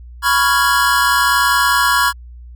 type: chord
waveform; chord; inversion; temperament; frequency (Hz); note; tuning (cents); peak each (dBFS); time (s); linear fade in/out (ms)
square; C# dominant seventh; third; equal; 987.8 / 1108.7 / 1396.9 / 1661.2; B5 / C#6 / E#6 / G#6; 0 / 0 / 0 / 0; -18; 0.22-2.13; 50
effects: added 60 Hz sine -33 dBFS peak until 2.55 s